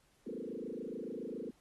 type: tone with frequency modulation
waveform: sine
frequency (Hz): 349.2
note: F4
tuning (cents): 0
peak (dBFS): -39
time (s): 0.26-1.51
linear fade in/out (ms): 10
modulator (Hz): 27.1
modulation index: 5.1
effects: pink hiss -71 dBFS RMS until 1.6 s + AAC 32 kbps